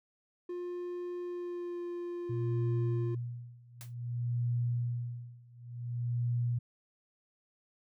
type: tone with pitch glide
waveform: triangle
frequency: 354 to 349.1 Hz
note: F4 to F4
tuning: +23 to -1 cents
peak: -34 dBFS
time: 0.49-3.15 s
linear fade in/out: 5 ms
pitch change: -24 cents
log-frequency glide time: 1.21-1.82 s
type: tone with tremolo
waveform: sine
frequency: 120.2 Hz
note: B2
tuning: 46 cents flat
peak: -28 dBFS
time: 2.29-6.59 s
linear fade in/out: 10 ms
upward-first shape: sine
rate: 0.55 Hz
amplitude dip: 95%
type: noise with exponential decay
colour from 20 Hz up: white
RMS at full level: -45 dBFS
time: 3.81-3.94 s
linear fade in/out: 0 ms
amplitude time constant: 27 ms
effects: none